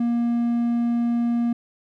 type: tone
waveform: triangle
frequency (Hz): 236.3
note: A#3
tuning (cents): +24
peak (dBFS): -17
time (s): 0-1.53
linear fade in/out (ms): 5
effects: none